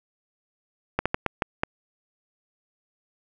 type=slowing click train; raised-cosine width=0.5 ms; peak=-7 dBFS; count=6; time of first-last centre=0.99-1.635 s; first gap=66 ms; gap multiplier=1.34; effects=none